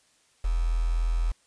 sine tone with quantisation, 41.71 Hz, E1, 21 cents sharp, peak -22 dBFS, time 0.44-1.32 s, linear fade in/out 10 ms, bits 7, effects white hiss -64 dBFS RMS until 1.46 s + resampled to 22050 Hz

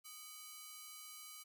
5% pulse ring-modulated tone, 1760 Hz, A6, in tune, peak -37 dBFS, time 0.04-1.44 s, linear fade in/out 20 ms, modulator 517 Hz, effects none

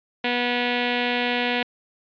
5% pulse tone with notch filter, 243.8 Hz, B3, 22 cents flat, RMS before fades -23 dBFS, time 0.24-1.63 s, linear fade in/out 5 ms, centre 1200 Hz, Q 1.6, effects resampled to 11025 Hz

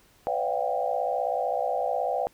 sine tone cluster, 505 / 576 / 677 / 733 / 792 Hz, B4 / D5 / E5 / F#5 / G5, +39 / -34 / +46 / -16 / +18 cents, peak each -31 dBFS, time 0.27-2.27 s, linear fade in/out 0 ms, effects pink hiss -60 dBFS RMS until 2.33 s

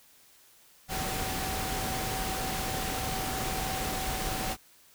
sine tone in noise, 760 Hz, F#5, 46 cents sharp, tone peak -37 dBFS, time 0.88-4.57 s, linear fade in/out 50 ms, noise pink, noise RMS -33 dBFS, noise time 0.88-4.57 s, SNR -7 dB, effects white hiss -59 dBFS RMS until 4.94 s

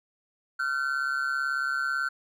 triangle ring-modulated tone, 1451 Hz, F#6, 34 cents flat, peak -21 dBFS, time 0.59-2.09 s, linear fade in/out 10 ms, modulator 69.1 Hz, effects none

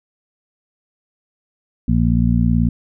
harmonic tone, 58.27 Hz, A#1, in tune, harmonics 1 / 2 / 3 / 4, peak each -18 / -18 / -18 / -18 dBFS, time 1.88-2.69 s, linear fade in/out 5 ms, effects none

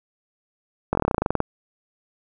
slowing click train, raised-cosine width 1 ms, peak -6 dBFS, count 15, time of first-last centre 0.93-1.404 s, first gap 21 ms, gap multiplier 1.07, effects none

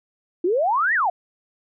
sine exponential two-way sweep, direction up then down, 330.3 to 1975.5 to 671 Hz, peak -17 dBFS, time 0.44-1.1 s, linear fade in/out 5 ms, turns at 0.94 s, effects none

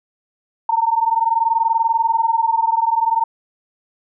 sine tone pair together, 901 / 921.5 Hz, A5 / A#5, +41 / -20 cents, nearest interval unison, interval 39 cents, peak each -17 dBFS, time 0.69-3.24 s, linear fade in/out 5 ms, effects none

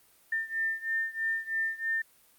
sine beating tone pair, 1799 / 1802.1 Hz, A6 / A6, +38 / +41 cents, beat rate 3.1 Hz, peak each -31 / -33 dBFS, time 0.32-2.02 s, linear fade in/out 5 ms, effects white hiss -62 dBFS RMS until 2.38 s + Opus 32 kbps

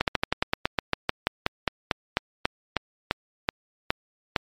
slowing click train, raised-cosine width 0.3 ms, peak -5 dBFS, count 22, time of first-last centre 0.01-4.362 s, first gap 68 ms, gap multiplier 1.1, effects MP3 64 kbps

